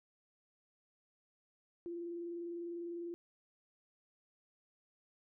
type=tone with vibrato; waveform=sine; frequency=342.8 Hz; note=F4; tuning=32 cents flat; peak=-40 dBFS; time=1.86-3.14 s; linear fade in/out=0 ms; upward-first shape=square; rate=20 Hz; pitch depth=23 cents each way; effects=none